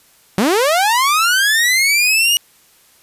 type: linear sweep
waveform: sawtooth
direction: up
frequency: 175.6 to 2906 Hz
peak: -8 dBFS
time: 0.38-2.37 s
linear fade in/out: 0 ms
effects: white hiss -51 dBFS RMS until 3.02 s + resampled to 32000 Hz